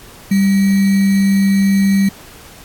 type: tone with sample-and-hold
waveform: sine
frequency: 196 Hz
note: G3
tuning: in tune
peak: -9 dBFS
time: 0.31-2.09 s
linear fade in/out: 5 ms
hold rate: 2100 Hz
effects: pink hiss -39 dBFS RMS until 2.64 s + AAC 64 kbps